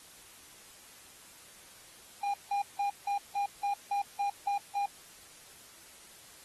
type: tone bursts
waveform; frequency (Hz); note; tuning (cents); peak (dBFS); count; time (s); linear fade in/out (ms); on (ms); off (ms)
triangle; 807; G#5; -50; -26; 10; 2.23-4.86; 5; 110; 170
effects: white hiss -54 dBFS RMS until 6.44 s + AAC 32 kbps